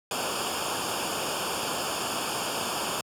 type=noise with comb filter; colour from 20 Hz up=pink; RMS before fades=-30 dBFS; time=0.11-3.01 s; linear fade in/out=2 ms; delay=0.5 ms; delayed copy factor=-0.85; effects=high-pass 100 Hz 12 dB/octave + low-pass 12000 Hz 12 dB/octave